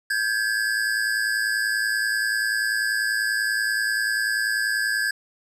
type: tone pair together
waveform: square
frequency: 1584 / 1694.3 Hz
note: G6 / G#6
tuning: +18 / +34 cents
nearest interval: minor second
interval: 116 cents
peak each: -25 dBFS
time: 0.1-5.11 s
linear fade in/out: 5 ms
effects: low-pass 12000 Hz 12 dB/octave + 9-bit